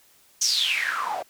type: noise with band-pass filter sweep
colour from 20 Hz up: white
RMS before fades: -25 dBFS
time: 0.41-1.23 s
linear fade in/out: 10 ms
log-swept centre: 6300 to 620 Hz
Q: 9.8
effects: white hiss -58 dBFS RMS until 1.29 s